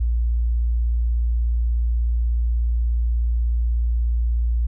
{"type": "tone", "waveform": "sine", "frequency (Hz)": 58.27, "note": "A#1", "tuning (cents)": 0, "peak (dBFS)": -17, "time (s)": [0, 4.67], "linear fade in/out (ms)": 10, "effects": []}